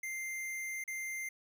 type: tone with dropouts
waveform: square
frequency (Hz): 2093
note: C7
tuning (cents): 0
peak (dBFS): -38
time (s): 0.03-1.29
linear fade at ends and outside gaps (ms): 5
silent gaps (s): 0.84-0.877
effects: 12-bit